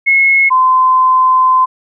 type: tone pair in turn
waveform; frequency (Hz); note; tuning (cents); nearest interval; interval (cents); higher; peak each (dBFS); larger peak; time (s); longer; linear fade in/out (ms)
sine; 2175 / 1030; C#7 / C6; -33 / -28; octave + minor second; 1295; first; -6; neither; 0.06-0.5 / 0.5-1.66; second; 20
effects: none